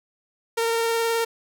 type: tone with vibrato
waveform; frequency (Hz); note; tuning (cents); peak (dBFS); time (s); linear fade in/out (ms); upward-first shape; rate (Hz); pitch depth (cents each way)
sawtooth; 459.1; A#4; -26; -17; 0.57-1.25; 10; square; 19; 11
effects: none